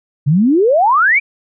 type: exponential sweep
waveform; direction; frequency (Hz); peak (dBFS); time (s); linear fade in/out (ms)
sine; up; 132.9 to 2421; -8; 0.26-1.2; 20
effects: none